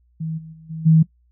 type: tone with level steps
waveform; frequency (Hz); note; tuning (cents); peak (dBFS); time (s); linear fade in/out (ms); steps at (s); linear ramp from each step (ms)
sine; 160.1; D#3; +50; -23 / -35 / -41 / -27 / -9; 0.2-1.03; 10; 0.37 / 0.52 / 0.69 / 0.85; 20
effects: noise-tail reverb RT60 0.1 s tail -19 dB re dry + added 60 Hz sine -56 dBFS peak until 1.31 s